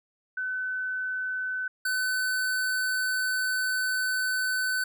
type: tone pair in turn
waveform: sine / square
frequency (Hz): 1512 / 1512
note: F#6 / F#6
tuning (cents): +37 / +37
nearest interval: unison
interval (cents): 0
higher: neither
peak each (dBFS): -28 / -26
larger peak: second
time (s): 0.37-1.68 / 1.85-4.84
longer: second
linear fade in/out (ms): 5
effects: none